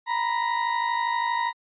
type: tone pair together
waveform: 35% pulse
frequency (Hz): 937 / 989.5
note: A#5 / B5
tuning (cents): +9 / +3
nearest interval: minor second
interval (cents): 94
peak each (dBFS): -23 / -26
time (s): 0.06-1.53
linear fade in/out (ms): 50
effects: resampled to 8000 Hz